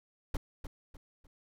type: noise with echo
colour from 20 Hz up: brown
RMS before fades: -30 dBFS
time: 0.34-0.37 s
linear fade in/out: 5 ms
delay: 300 ms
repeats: 3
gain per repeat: -9 dB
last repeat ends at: 1.27 s
effects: none